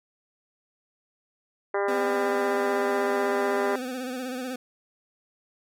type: harmonic tone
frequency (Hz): 200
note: G3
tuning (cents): +35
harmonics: 2 / 3 / 4 / 5 / 6 / 7 / 8 / 9 / 10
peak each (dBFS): -26 / -30 / -32 / -34 / -36 / -37 / -38 / -39 / -40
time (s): 1.74-3.76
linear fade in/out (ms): 5
type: tone with vibrato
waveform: 25% pulse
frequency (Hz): 254.5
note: C4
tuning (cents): -48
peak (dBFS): -27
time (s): 1.88-4.56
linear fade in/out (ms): 5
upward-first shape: sine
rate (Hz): 16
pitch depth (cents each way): 57
effects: none